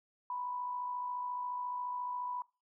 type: tone with amplitude modulation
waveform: sine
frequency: 987.8 Hz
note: B5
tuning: in tune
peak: -34 dBFS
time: 0.3-2.42 s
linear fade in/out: 2 ms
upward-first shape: sine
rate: 54.3 Hz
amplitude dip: 40%
effects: noise-tail reverb RT60 0.3 s tail -21 dB re dry